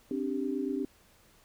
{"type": "chord", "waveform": "sine", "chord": "C suspended second", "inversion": "none", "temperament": "equal with one note detuned", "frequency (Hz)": [265.3, 293.7, 392], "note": ["C4", "D4", "G4"], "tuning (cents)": [24, 0, 0], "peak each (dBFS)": [-33, -34, -35], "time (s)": [0.11, 0.85], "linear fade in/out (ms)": 2, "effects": ["pink hiss -62 dBFS RMS until 1.44 s"]}